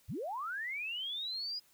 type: linear sweep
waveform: sine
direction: up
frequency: 58.5 to 4978 Hz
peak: -36 dBFS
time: 0.08-1.6 s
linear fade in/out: 20 ms
effects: white hiss -67 dBFS RMS until 1.73 s